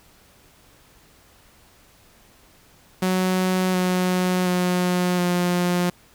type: tone with pitch steps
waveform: sawtooth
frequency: 185.2 / 182.54 / 179.93 / 177.35 Hz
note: F#3 / F#3 / F#3 / F3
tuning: +2 / -23 / -48 / +27 cents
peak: -15 dBFS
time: 3.02-5.9 s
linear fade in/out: 5 ms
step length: 720 ms
effects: pink hiss -54 dBFS RMS until 6.14 s